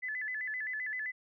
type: tone with vibrato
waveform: sine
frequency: 1864.7 Hz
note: A#6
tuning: in tune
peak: -34 dBFS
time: 0.02-1.12 s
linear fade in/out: 20 ms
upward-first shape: square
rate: 7.7 Hz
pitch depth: 130 cents each way
effects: none